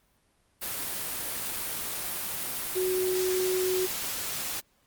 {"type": "tone in noise", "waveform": "sine", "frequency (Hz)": 370, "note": "F#4", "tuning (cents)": 0, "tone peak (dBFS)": -25, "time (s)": [2.75, 3.87], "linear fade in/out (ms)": 20, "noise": "white", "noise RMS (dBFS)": -33, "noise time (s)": [0.61, 4.61], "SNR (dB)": 5, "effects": ["pink hiss -68 dBFS RMS until 4.86 s", "Opus 32 kbps"]}